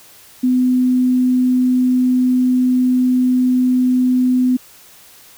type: tone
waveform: sine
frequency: 252.6 Hz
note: B3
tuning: 39 cents sharp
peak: -11 dBFS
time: 0.43-4.57 s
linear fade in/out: 10 ms
effects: white hiss -44 dBFS RMS until 5.37 s